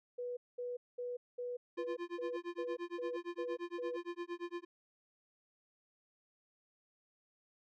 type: tone bursts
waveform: sine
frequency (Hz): 490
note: B4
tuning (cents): -14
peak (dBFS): -38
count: 10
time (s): 0.18-3.97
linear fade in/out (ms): 10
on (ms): 190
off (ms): 210
type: tone with tremolo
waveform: square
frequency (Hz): 347.4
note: F4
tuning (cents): -9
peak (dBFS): -38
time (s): 1.77-4.65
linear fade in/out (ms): 10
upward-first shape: sine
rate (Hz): 8.7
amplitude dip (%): 100
effects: low-pass 3000 Hz 12 dB/octave